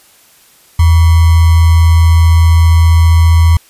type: tone with sample-and-hold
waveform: sine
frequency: 82.41 Hz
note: E2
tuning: in tune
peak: -3 dBFS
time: 0.79-3.57 s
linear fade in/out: 5 ms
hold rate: 1050 Hz
effects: white hiss -45 dBFS RMS until 3.69 s + resampled to 32000 Hz